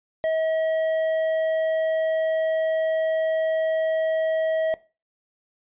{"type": "tone with tanh clipping", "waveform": "sine", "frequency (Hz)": 640, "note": "D#5", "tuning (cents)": 49, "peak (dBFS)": -22, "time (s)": [0.24, 4.74], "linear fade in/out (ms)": 0, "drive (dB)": 8, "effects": ["noise-tail reverb RT60 0.3 s tail -18 dB re dry", "resampled to 8000 Hz"]}